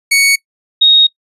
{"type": "tone pair in turn", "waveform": ["sawtooth", "sine"], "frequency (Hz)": [2227, 3745], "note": ["C#7", "A#7"], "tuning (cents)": [7, 7], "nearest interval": "major sixth", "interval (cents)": 900, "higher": "second", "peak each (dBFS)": -4, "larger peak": "neither", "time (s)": [[0.11, 0.36], [0.81, 1.07]], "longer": "second", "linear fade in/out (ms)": 10, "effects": ["noise-tail reverb RT60 0.1 s tail -23 dB re dry", "resampled to 32000 Hz"]}